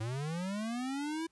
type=linear sweep; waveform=square; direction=up; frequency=106.3 to 332.5 Hz; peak=-35 dBFS; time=0-1.27 s; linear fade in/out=10 ms; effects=pink hiss -75 dBFS RMS until 1.31 s + resampled to 24000 Hz